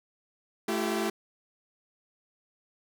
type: tone cluster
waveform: sawtooth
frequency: 217.7 / 337.6 / 387.9 Hz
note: A3 / E4 / G4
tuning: -18 / +41 / -18 cents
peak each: -28 dBFS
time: 0.68-1.1 s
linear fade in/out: 5 ms
effects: none